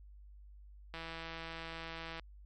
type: click train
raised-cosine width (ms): 0.3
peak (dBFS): -28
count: 207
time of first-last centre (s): 0.94-2.196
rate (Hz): 164
effects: added 50 Hz sine -52 dBFS peak until 2.45 s + MP3 64 kbps